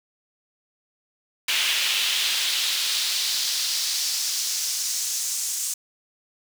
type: noise with high-pass filter sweep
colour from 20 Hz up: brown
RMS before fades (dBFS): -25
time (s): 1.48-5.74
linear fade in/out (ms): 5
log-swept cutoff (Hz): 2800 to 7200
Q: 2
effects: none